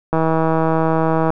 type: click train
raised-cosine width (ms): 1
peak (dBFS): -4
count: 190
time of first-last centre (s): 0.13-1.304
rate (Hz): 161
effects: none